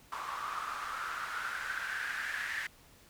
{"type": "noise with band-pass filter sweep", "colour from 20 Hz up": "white", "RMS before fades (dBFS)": -38, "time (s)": [0.12, 2.67], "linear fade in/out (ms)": 5, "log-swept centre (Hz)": [1100, 1800], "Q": 7, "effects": ["pink hiss -60 dBFS RMS until 3.09 s"]}